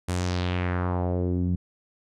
sawtooth tone with low-pass filter sweep, 89.7 Hz, F2, 47 cents sharp, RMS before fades -26 dBFS, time 0.08-1.56 s, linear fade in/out 10 ms, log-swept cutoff 10000 to 180 Hz, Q 2.2, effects none

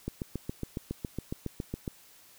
click train, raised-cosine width 3 ms, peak -20 dBFS, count 14, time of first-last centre 0.08-1.878 s, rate 7.23 Hz, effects white hiss -57 dBFS RMS until 2.38 s

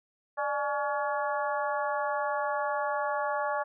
harmonic tone with a mistuned harmonic, 282.4 Hz, C#4, 32 cents sharp, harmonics 2 / 3 / 4 / 5 / 6, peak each -32 / -32 / -34 / -38 / -38 dBFS, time 0.37-3.64 s, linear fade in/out 20 ms, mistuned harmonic 2, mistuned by +85 cents, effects none

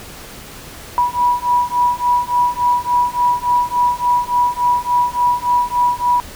sine beating tone pair, 974 / 977.5 Hz, B5 / B5, -24 / -18 cents, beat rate 3.5 Hz, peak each -16 dBFS, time 0.98-6.2 s, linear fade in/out 0 ms, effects pink hiss -35 dBFS RMS until 6.35 s

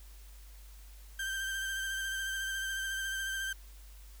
35% pulse tone with vibrato, 1568 Hz, G6, in tune, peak -32 dBFS, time 1.19-3.53 s, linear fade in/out 5 ms, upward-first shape sine, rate 14 Hz, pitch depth 23 cents each way, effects added 50 Hz sine -49 dBFS peak until 4.2 s + white hiss -60 dBFS RMS until 4.2 s

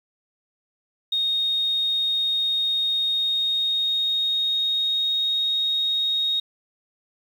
sine tone with pitch glide, 3716 to 3742 Hz, A#7 to A#7, -6 to +6 cents, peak -20 dBFS, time 1.12-6.4 s, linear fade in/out 5 ms, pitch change +12 cents, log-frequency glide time 3.09-5.58 s, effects 8-bit

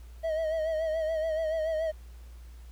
triangle tone with vibrato, 637 Hz, D#5, 41 cents sharp, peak -25 dBFS, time 0.23-1.92 s, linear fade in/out 20 ms, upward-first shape sine, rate 7 Hz, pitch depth 52 cents each way, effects added 59 Hz sine -44 dBFS peak until 2.71 s + pink hiss -61 dBFS RMS until 2.71 s

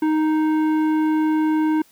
sine tone with tanh clipping, 311.1 Hz, D#4, in tune, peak -18 dBFS, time 0.02-1.82 s, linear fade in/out 5 ms, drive 12 dB, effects white hiss -55 dBFS RMS until 1.91 s

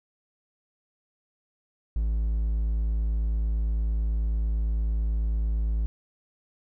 triangle tone, 54.5 Hz, A1, 16 cents flat, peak -21 dBFS, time 1.96-5.86 s, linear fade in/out 0 ms, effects none

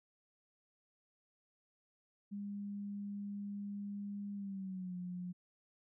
sine tone with pitch glide, 202.5 to 179.37 Hz, G#3 to F3, -43 to +47 cents, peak -40 dBFS, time 2.31-5.33 s, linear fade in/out 20 ms, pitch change -210 cents, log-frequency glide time 4.34-4.96 s, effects none

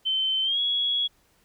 sine tone with pitch glide, 3083 to 3343 Hz, G7 to G#7, -29 to +11 cents, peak -22 dBFS, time 0.05-1.08 s, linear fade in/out 20 ms, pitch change +140 cents, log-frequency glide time 0.43-0.59 s, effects pink hiss -64 dBFS RMS until 1.44 s

